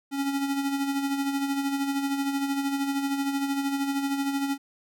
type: tone with tremolo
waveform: square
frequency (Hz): 277.2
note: C#4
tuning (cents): 0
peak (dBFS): -24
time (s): 0.11-4.58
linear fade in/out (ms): 50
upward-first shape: sine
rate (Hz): 13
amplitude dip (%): 50
effects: none